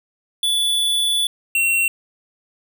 square tone pair in turn, 3454 / 2729 Hz, A7 / F7, -33 / -41 cents, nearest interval major third, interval 408 cents, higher first, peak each -17 / -16 dBFS, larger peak second, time 0.43-1.27 / 1.55-1.88 s, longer first, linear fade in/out 2 ms, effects none

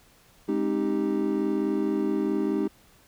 triangle chord, Ab major seventh, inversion none, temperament equal with one note detuned, 207.7 / 266.5 / 311.1 / 392 Hz, Ab3 / C4 / Eb4 / G4, 0 / +32 / 0 / 0 cents, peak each -28 / -29 / -25 / -27 dBFS, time 0.48-2.68 s, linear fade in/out 10 ms, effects pink hiss -58 dBFS RMS until 3.07 s

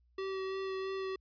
square tone with vibrato, 383.1 Hz, G4, 40 cents flat, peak -36 dBFS, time 0.18-1.16 s, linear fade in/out 5 ms, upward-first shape sine, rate 3 Hz, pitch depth 12 cents each way, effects added 60 Hz sine -66 dBFS peak until 1.2 s + resampled to 11025 Hz

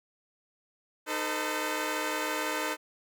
10% pulse tone cluster, 307.8 / 442.9 / 509 Hz, D#4 / A4 / C5, -19 / +11 / -48 cents, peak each -25 / -27 / -26 dBFS, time 1.06-2.77 s, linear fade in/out 50 ms, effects none

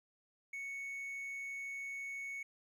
triangle tone, 2217 Hz, C#7, in tune, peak -39 dBFS, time 0.53-2.43 s, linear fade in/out 5 ms, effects 13-bit

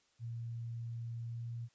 sine tone with pitch glide, 116.54 to 117.42 Hz, A#2 to A#2, 0 to +13 cents, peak -39 dBFS, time 0.19-1.69 s, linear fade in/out 50 ms, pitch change +13 cents, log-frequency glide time 1.25-1.45 s, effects white hiss -73 dBFS RMS until 1.74 s + resampled to 16000 Hz

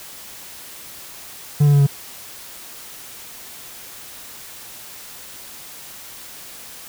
triangle tone with pitch steps, 146.5 / 144.4 / 142.33 / 140.29 Hz, D3 / D3 / C#3 / C#3, -4 / -29 / +46 / +21 cents, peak -8 dBFS, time 1.6-1.868 s, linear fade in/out 10 ms, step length 67 ms, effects white hiss -38 dBFS RMS until 6.88 s

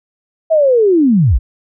sine linear sweep, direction down, 659.3 to 37.95 Hz, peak -7 dBFS, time 0.5-1.39 s, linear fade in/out 20 ms, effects none

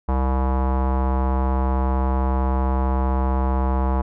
square tone with low-pass filter, 65.4 Hz, C2, in tune, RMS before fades -20 dBFS, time 0.08-4.02 s, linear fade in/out 10 ms, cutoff 960 Hz, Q 3.3, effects none

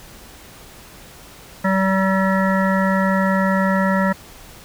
harmonic tone, 191.5 Hz, G3, 40 cents flat, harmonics 1 / 3 / 5 / 7 / 9 / 10, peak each -17 / -22 / -24 / -25 / -27 / -27 dBFS, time 1.64-4.13 s, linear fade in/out 10 ms, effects pink hiss -42 dBFS RMS until 4.64 s

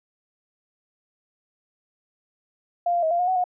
sine tone with pitch steps, 698 / 694 / 638 / 692 / 718 / 747 / 723 Hz, F5 / F5 / D#5 / F5 / F5 / F#5 / F#5, -1 / -11 / +43 / -16 / +48 / +16 / -40 cents, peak -19 dBFS, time 2.86-3.441 s, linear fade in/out 5 ms, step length 83 ms, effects none

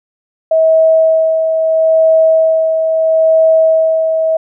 sine tone with tremolo, 643 Hz, E5, 43 cents flat, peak -5 dBFS, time 0.51-4.37 s, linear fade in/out 5 ms, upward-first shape sine, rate 0.76 Hz, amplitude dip 45%, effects none

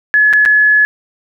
sine tone with dropouts, 1704 Hz, G#6, 44 cents sharp, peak -6 dBFS, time 0.14-0.85 s, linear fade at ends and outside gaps 0 ms, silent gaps 0.329-0.335 / 0.452-0.459 s, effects none

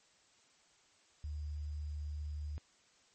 sine tone with sample-and-hold, 74.8 Hz, D2, 32 cents sharp, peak -38 dBFS, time 1.24-2.58 s, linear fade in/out 0 ms, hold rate 4900 Hz, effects white hiss -68 dBFS RMS until 3.14 s + MP3 32 kbps

